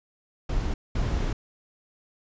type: noise bursts at uneven times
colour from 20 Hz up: brown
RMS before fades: -26 dBFS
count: 2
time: 0.49-0.74 / 0.95-1.33 s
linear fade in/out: 5 ms
effects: resampled to 16000 Hz